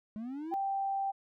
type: linear sweep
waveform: triangle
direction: up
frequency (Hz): 207.7 to 346.4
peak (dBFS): -35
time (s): 0.16-0.54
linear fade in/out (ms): 0
type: tone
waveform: sine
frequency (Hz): 784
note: G5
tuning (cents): 0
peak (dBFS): -30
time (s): 0.51-1.12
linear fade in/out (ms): 20
effects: none